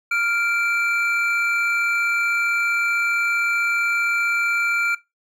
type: tone pair together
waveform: triangle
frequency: 1396.9 / 2340 Hz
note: F6 / D7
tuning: 0 / -7 cents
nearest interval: major sixth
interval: 893 cents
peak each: -20 dBFS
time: 0.11-4.95 s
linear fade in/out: 5 ms
effects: noise-tail reverb RT60 0.2 s tail -18 dB re dry